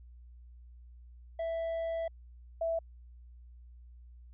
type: tone pair in turn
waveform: triangle / sine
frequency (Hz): 660 / 660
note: E5 / E5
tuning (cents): +2 / +2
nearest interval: unison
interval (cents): 0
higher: neither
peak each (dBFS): -30 / -29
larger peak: second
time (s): 1.39-2.08 / 2.61-2.79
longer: first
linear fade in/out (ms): 5
effects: added 60 Hz sine -50 dBFS peak until 4.33 s + resampled to 8000 Hz